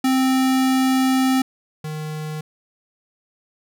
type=tone pair in turn; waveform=square; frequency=261.6 / 154.23 Hz; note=C4 / D#3; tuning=0 / -15 cents; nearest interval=major sixth; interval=915 cents; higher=first; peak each=-16 / -27 dBFS; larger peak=first; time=0.04-1.42 / 1.84-2.41 s; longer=first; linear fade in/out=5 ms; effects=none